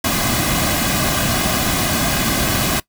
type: noise with comb filter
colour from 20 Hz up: pink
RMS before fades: -18 dBFS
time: 0.04-2.8 s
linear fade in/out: 5 ms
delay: 2.2 ms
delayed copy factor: -0.6
effects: noise-tail reverb RT60 0.1 s tail -20 dB re dry